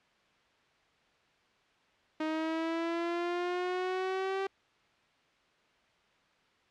sawtooth linear sweep, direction up, 311.1 to 389.8 Hz, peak -27 dBFS, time 2.2-4.47 s, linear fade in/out 5 ms, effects white hiss -67 dBFS RMS until 6.7 s + low-pass 3000 Hz 12 dB/octave

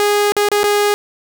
sawtooth tone with dropouts, 412.4 Hz, G#4, 12 cents flat, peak -8 dBFS, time 0-0.94 s, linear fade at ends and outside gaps 0 ms, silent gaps 0.321-0.366 / 0.487-0.516 / 0.632-0.64 s, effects none

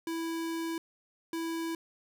square tone bursts at uneven times, 329.6 Hz, E4, in tune, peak -33 dBFS, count 2, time 0.07-0.78 / 1.33-1.75 s, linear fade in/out 2 ms, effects none

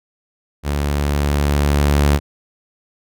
sawtooth tone with level ramp, 72.2 Hz, D2, 29 cents flat, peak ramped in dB -14 to -7 dBFS, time 0.63-2.2 s, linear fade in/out 50 ms, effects none

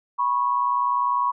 sine tone pair together, 980 / 1100 Hz, B5 / C#6, -14 / -14 cents, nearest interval major second, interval 200 cents, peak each -22 dBFS, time 0.18-1.32 s, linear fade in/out 20 ms, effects none

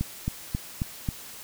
click train, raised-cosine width 5 ms, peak -14 dBFS, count 5, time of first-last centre 0.01-1.088 s, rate 3.71 Hz, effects white hiss -43 dBFS RMS until 1.43 s

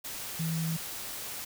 sine tone in noise, 162.5 Hz, E3, 24 cents flat, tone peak -29 dBFS, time 0.39-0.77 s, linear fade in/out 10 ms, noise white, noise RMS -39 dBFS, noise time 0.04-1.45 s, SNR +7 dB, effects none

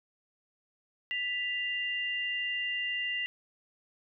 sine tone pair together, 1975.5 / 2794 Hz, B6 / F7, 0 / 0 cents, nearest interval tritone, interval 600 cents, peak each -33 / -33 dBFS, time 1.11-3.26 s, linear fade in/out 0 ms, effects none

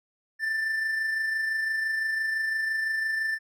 triangle tone with amplitude modulation, 1774 Hz, A6, 14 cents sharp, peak -22 dBFS, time 0.39-3.39 s, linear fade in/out 50 ms, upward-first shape sine, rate 25.9 Hz, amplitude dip 35%, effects none

